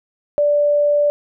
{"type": "tone", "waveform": "sine", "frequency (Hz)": 585, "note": "D5", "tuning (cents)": -7, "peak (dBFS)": -12, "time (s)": [0.38, 1.1], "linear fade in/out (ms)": 0, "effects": []}